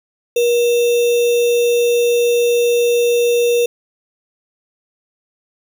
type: tone with sample-and-hold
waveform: sine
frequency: 477 Hz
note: A#4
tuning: 40 cents sharp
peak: -11 dBFS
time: 0.36-3.66 s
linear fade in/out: 5 ms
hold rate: 3150 Hz
effects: none